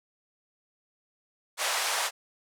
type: band-pass noise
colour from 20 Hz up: pink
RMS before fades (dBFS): -29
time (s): 1.57-2.11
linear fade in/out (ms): 50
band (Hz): 670 to 11000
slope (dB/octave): 24
effects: none